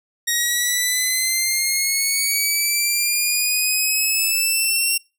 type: linear sweep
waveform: 10% pulse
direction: up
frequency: 1877 to 2745 Hz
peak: -9 dBFS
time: 0.27-4.98 s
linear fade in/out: 10 ms
effects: noise-tail reverb RT60 0.3 s tail -26 dB re dry